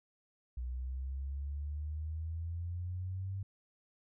sine exponential sweep, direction up, 61 to 98 Hz, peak -36 dBFS, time 0.57-3.43 s, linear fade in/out 5 ms, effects none

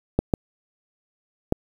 clicks, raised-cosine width 2 ms, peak -5 dBFS, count 3, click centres 0.19 / 0.338 / 1.524 s, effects 7-bit

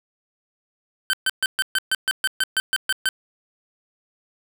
25% pulse tone bursts, 1543 Hz, G6, 28 cents flat, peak -14 dBFS, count 13, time 1.1-3.089 s, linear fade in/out 0 ms, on 33 ms, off 130 ms, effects none

